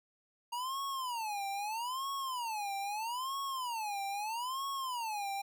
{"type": "tone with vibrato", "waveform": "square", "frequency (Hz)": 932.3, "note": "A#5", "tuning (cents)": 0, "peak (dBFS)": -36, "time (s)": [0.52, 5.42], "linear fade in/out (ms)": 10, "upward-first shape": "sine", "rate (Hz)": 0.78, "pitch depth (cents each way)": 290, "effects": []}